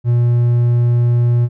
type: tone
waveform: triangle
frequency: 120 Hz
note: B2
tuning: 49 cents flat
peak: -8 dBFS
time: 0.04-1.49 s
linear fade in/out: 50 ms
effects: none